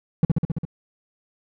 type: tone with echo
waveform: triangle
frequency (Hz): 161.7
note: E3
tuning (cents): -33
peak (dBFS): -10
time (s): 0.23-0.25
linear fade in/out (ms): 2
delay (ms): 67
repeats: 6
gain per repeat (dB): -2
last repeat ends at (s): 0.652
effects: none